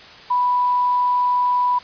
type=tone; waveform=sine; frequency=987 Hz; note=B5; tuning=1 cent flat; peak=-15 dBFS; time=0.3-1.79 s; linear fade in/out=10 ms; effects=white hiss -41 dBFS RMS until 1.83 s + resampled to 11025 Hz